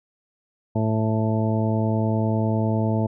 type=harmonic tone; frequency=110 Hz; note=A2; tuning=in tune; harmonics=1 / 2 / 3 / 4 / 5 / 6 / 8; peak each=-22 / -24 / -30 / -32 / -33 / -30 / -33 dBFS; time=0.75-3.07 s; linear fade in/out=10 ms; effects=none